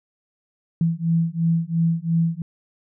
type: beating tone pair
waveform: sine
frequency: 164.5 / 167.4 Hz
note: E3 / E3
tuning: -3 / +27 cents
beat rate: 2.9 Hz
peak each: -21 dBFS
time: 0.81-2.42 s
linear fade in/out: 2 ms
effects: none